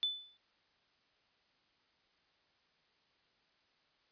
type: tone with exponential decay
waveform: sine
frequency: 3500 Hz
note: A7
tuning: 10 cents flat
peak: -28 dBFS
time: 0.03-0.37 s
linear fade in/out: 0 ms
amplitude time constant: 73 ms
effects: white hiss -73 dBFS RMS until 4.11 s + resampled to 11025 Hz